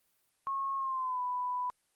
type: tone with pitch glide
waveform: sine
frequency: 1089 to 992.9 Hz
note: C#6 to B5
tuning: -31 to +9 cents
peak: -31 dBFS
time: 0.47-1.7 s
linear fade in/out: 0 ms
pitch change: -160 cents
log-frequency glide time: 0.77-1.21 s
effects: white hiss -74 dBFS RMS until 1.95 s + Opus 32 kbps